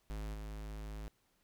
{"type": "tone with level steps", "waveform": "square", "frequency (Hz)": 52.6, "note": "G#1", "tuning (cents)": 23, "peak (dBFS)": [-40, -43], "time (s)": [0.1, 1.08], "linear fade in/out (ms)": 0, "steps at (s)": 0.33, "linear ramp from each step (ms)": 20, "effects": ["pink hiss -75 dBFS RMS until 1.43 s"]}